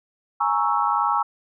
sine chord, A# half-diminished seventh, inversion third, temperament equal, 830.6 / 932.3 / 1108.7 / 1318.5 Hz, G#5 / A#5 / C#6 / E6, 0 / 0 / 0 / 0 cents, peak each -24 dBFS, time 0.4-1.23 s, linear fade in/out 10 ms, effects none

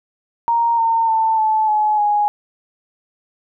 sine tone with pitch steps, 932.3 / 911 / 890.2 / 869.9 / 850 / 830.6 Hz, A#5 / A#5 / A5 / A5 / G#5 / G#5, 0 / -40 / +20 / -20 / +40 / 0 cents, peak -13 dBFS, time 0.48-2.28 s, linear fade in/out 0 ms, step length 300 ms, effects none

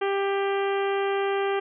harmonic tone, 395.2 Hz, G4, 14 cents sharp, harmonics 1 / 2 / 3 / 4 / 5 / 6 / 7 / 8, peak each -24 / -30 / -34 / -36 / -38 / -40 / -41 / -42 dBFS, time 0.01-1.6 s, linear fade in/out 10 ms, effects none

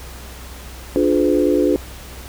sine chord, D diminished seventh, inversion none, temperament just, 293.7 / 352.4 / 422.9 / 507.5 Hz, D4 / F4 / Ab4 / Cb5, 0 / +16 / +31 / +47 cents, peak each -17 / -18 / -20 / -20 dBFS, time 0.96-1.76 s, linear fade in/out 0 ms, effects added 63 Hz sine -35 dBFS peak until 2.28 s + pink hiss -38 dBFS RMS until 2.28 s

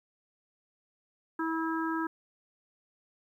harmonic tone, 324.4 Hz, E4, 28 cents flat, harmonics 1 / 3 / 4 / 5, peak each -31 / -36 / -37 / -38 dBFS, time 1.39-2.07 s, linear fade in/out 5 ms, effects 11-bit

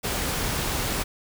pink noise, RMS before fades -27 dBFS, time 0.03-1.04 s, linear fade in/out 20 ms, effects none

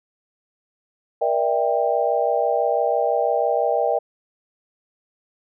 sine chord, E half-diminished seventh, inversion second, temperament just, 474.7 / 593.3 / 659.3 / 791.1 Hz, Bb4 / D5 / E5 / G5, +31 / +18 / 0 / +16 cents, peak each -23 dBFS, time 1.21-3.99 s, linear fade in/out 10 ms, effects none

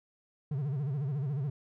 triangle tone with vibrato, 140 Hz, C#3, 18 cents sharp, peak -28 dBFS, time 0.51-1.5 s, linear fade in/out 5 ms, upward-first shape sine, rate 14 Hz, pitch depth 160 cents each way, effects none

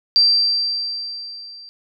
sine tone with level ramp, 4699 Hz, D8, in tune, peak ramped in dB -9 to -37 dBFS, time 0.16-1.69 s, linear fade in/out 0 ms, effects none

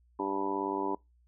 harmonic tone, 98 Hz, G2, in tune, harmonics 2 / 3 / 4 / 5 / 6 / 7 / 8 / 9 / 10, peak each -47 / -35 / -35 / -45 / -44 / -46 / -47 / -37 / -36 dBFS, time 0.19-0.95 s, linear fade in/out 5 ms, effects noise-tail reverb RT60 0.2 s tail -24 dB re dry + added 60 Hz sine -62 dBFS peak until 1.27 s

